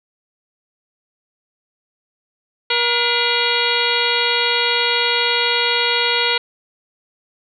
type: harmonic tone with a mistuned harmonic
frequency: 476 Hz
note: A#4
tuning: 36 cents sharp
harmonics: 1 / 2 / 3 / 4 / 5 / 6 / 7 / 8 / 9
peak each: -24 / -24 / -24 / -24 / -24 / -24 / -24 / -24 / -24 dBFS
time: 2.7-6.38 s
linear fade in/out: 5 ms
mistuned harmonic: 4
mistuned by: +110 cents
effects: none